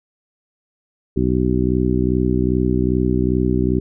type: harmonic tone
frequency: 62.5 Hz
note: B1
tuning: 21 cents sharp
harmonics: 1 / 2 / 3 / 4 / 5 / 6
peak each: -22 / -22 / -22 / -22 / -22 / -22 dBFS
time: 1.16-3.8 s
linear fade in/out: 10 ms
effects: none